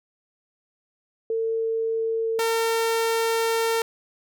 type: tone pair in turn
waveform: sine / sawtooth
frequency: 450.5 / 454.9 Hz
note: A4 / A#4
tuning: +41 / -42 cents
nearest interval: unison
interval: 17 cents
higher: second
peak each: -22 / -17 dBFS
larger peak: second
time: 1.3-2.39 / 2.39-3.82 s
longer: second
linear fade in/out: 2 ms
effects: none